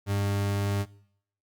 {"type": "tone", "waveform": "40% pulse", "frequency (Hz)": 100.5, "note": "G2", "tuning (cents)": 44, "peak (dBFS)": -24, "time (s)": [0.06, 0.86], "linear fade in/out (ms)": 50, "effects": ["noise-tail reverb RT60 0.7 s tail -22 dB re dry", "Opus 48 kbps"]}